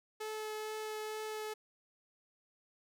sawtooth tone with vibrato, 431.4 Hz, A4, 34 cents flat, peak -35 dBFS, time 0.2-1.54 s, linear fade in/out 10 ms, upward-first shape triangle, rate 2.2 Hz, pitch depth 9 cents each way, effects none

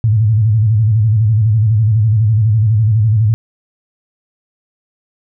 sine tone with vibrato, 108.8 Hz, A2, 19 cents flat, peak -8 dBFS, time 0.04-3.34 s, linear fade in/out 0 ms, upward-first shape square, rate 12 Hz, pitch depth 88 cents each way, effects none

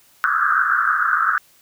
pink band-pass noise, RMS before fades -18 dBFS, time 0.24-1.38 s, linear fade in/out 0 ms, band 1200 to 1600 Hz, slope 96 dB/octave, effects white hiss -54 dBFS RMS until 1.61 s

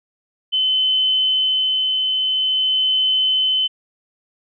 sine tone with tremolo, 3047 Hz, G7, 50 cents flat, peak -14 dBFS, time 0.52-3.68 s, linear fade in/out 20 ms, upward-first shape sine, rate 0.48 Hz, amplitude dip 25%, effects none

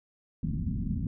white low-pass noise, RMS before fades -31 dBFS, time 0.43-1.07 s, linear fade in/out 2 ms, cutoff 240 Hz, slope 48 dB/octave, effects none

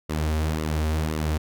sawtooth tone with flanger, 77.78 Hz, D#2, in tune, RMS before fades -25 dBFS, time 0.09-1.38 s, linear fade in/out 10 ms, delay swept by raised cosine 1.2 to 6.3 ms, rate 1.9 Hz, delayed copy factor -0.6, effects none

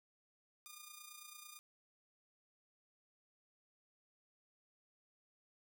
5% pulse tone with amplitude modulation, 1212 Hz, D#6, 46 cents flat, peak -38 dBFS, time 0.66-1.59 s, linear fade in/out 0 ms, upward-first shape sine, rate 29 Hz, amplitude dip 60%, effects none

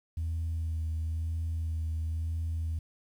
sine tone with vibrato, 81 Hz, E2, 30 cents flat, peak -28 dBFS, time 0.17-2.79 s, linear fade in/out 5 ms, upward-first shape sine, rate 1 Hz, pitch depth 22 cents each way, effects tanh soft clip ceiling -27 dBFS + 10-bit

